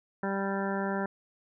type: harmonic tone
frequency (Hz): 196.2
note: G3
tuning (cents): +2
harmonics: 1 / 2 / 3 / 4 / 5 / 7 / 8 / 9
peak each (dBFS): -32 / -35 / -37 / -38 / -39 / -40 / -41 / -42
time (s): 0.23-1.06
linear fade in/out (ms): 2
effects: none